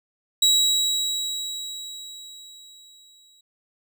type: tone with exponential decay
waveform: 30% pulse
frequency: 3871 Hz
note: B7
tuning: 35 cents flat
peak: -12 dBFS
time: 0.42-3.41 s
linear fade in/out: 5 ms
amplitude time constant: 650 ms
effects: none